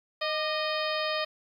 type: harmonic tone with a mistuned harmonic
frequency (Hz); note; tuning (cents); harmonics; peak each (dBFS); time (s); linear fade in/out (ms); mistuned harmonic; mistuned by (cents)
620; D#5; -6; 1 / 2 / 3 / 4 / 5 / 6 / 7 / 8; -31 / -34 / -36 / -37 / -38 / -39 / -39 / -40; 0.21-1.25; 10; 2; -53
effects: 10-bit